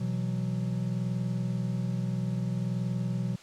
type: chord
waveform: triangle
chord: B suspended fourth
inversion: none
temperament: just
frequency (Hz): 123.47 / 164.63 / 185.21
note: B2 / E3 / F#3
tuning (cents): 0 / -2 / +2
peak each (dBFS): -29 / -33 / -30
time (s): 0-3.36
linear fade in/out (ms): 10
effects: white hiss -52 dBFS RMS until 3.42 s + low-pass 6000 Hz 12 dB/octave